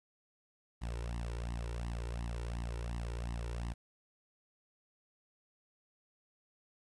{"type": "tone with flanger", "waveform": "sawtooth", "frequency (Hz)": 58.27, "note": "A#1", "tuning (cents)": 0, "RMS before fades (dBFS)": -39, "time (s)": [0.81, 3.74], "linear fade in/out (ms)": 20, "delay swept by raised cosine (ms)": [1, 2.2], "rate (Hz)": 2.8, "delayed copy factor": 0.85, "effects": ["resampled to 24000 Hz", "11-bit"]}